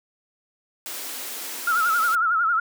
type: high-pass noise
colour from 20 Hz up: white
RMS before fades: -33 dBFS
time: 0.86-2.15 s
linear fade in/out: 0 ms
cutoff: 220 Hz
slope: 96 dB/octave
type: tone with vibrato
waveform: sine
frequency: 1357 Hz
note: E6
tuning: 50 cents sharp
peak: -18 dBFS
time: 1.67-2.6 s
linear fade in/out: 5 ms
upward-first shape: sine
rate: 11 Hz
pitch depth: 98 cents each way
effects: none